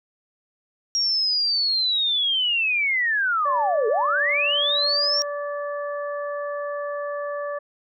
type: linear two-way sweep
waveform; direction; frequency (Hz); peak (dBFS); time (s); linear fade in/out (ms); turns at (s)
sine; down then up; 5630 to 415.3 to 5630; -19; 0.95-5.22; 0; 3.88
type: harmonic tone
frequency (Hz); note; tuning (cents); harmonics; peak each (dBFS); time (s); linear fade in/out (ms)
579; D5; -25; 1 / 2 / 3; -27 / -33 / -37; 3.45-7.59; 10
effects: none